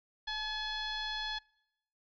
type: tone with frequency modulation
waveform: sine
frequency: 2548 Hz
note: D#7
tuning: 41 cents sharp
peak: -34 dBFS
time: 0.27-1.39 s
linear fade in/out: 10 ms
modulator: 840 Hz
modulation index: 2.2
effects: noise-tail reverb RT60 0.8 s tail -25 dB re dry